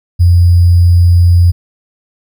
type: tone with sample-and-hold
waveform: sine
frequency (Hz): 87.31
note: F2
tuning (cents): 0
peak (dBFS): -3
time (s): 0.19-1.52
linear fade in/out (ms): 20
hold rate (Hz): 4900
effects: none